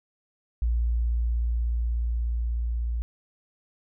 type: tone with level ramp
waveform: sine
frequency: 58.27 Hz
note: A#1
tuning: in tune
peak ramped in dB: -21 to -25 dBFS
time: 0.62-3.02 s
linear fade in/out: 0 ms
effects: none